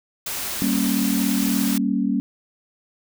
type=noise; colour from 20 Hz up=white; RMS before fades=-28 dBFS; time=0.26-1.78 s; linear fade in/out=5 ms
type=chord; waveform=sine; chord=G diminished; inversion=none; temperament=equal with one note detuned; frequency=196 / 233.1 / 276.4 Hz; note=G3 / Bb3 / Db4; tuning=0 / 0 / -5 cents; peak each=-23 dBFS; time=0.62-2.2 s; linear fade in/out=0 ms
effects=none